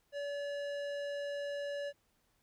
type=tone with low-pass filter; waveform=square; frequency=572 Hz; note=D5; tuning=46 cents flat; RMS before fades=-39 dBFS; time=0.12-1.93 s; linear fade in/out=50 ms; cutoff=4600 Hz; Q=0.55; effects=pink hiss -75 dBFS RMS until 2.42 s